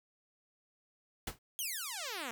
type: noise with exponential decay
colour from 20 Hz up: pink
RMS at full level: -33 dBFS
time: 1.27-1.39 s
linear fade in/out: 5 ms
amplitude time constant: 24 ms
type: exponential sweep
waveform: 5% pulse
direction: down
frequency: 3322 to 220 Hz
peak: -27 dBFS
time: 1.59-2.31 s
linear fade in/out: 0 ms
effects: none